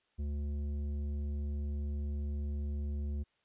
triangle tone with tanh clipping, 72.5 Hz, D2, 22 cents flat, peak -35 dBFS, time 0.18-3.24 s, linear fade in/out 20 ms, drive 14 dB, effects white hiss -75 dBFS RMS until 3.44 s + resampled to 8000 Hz

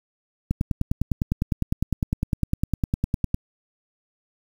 click train, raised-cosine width 5 ms, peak -9 dBFS, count 29, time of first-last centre 0.51-3.344 s, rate 9.88 Hz, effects 7-bit

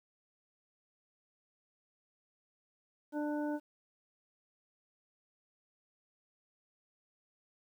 harmonic tone, 296.9 Hz, D4, 19 cents sharp, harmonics 1 / 2 / 3 / 5, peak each -34 / -40 / -44 / -48 dBFS, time 3.12-3.6 s, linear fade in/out 50 ms, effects 11-bit

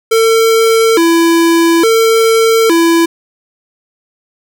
square tone with vibrato, 388 Hz, G4, 18 cents flat, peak -7 dBFS, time 0.11-3.06 s, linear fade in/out 10 ms, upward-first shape square, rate 0.58 Hz, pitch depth 260 cents each way, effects none

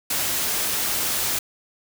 white noise, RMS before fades -24 dBFS, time 0.1-1.39 s, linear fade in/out 5 ms, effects none

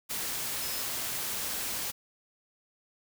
sine tone in noise, 5140 Hz, E8, 45 cents flat, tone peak -41 dBFS, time 0.61-0.83 s, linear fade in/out 20 ms, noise white, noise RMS -34 dBFS, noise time 0.09-1.92 s, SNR -10 dB, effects none

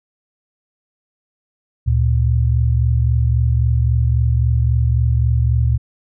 sine tone pair together, 72.82 / 116.54 Hz, D2 / A#2, -14 / 0 cents, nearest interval minor sixth, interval 814 cents, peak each -15 dBFS, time 1.86-5.78 s, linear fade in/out 20 ms, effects none

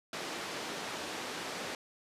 pink band-pass noise, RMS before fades -40 dBFS, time 0.13-1.75 s, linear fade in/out 2 ms, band 290 to 6100 Hz, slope 12 dB/octave, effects resampled to 32000 Hz

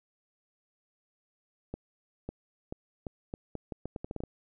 accelerating click train, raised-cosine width 2 ms, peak -23 dBFS, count 14, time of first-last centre 1.74-4.237 s, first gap 550 ms, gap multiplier 0.79, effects none

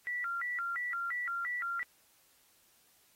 sine tone with vibrato, 1645 Hz, G#6, 17 cents flat, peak -33 dBFS, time 0.07-1.83 s, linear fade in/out 0 ms, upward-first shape square, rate 2.9 Hz, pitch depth 300 cents each way, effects white hiss -67 dBFS RMS until 3.15 s + AAC 48 kbps

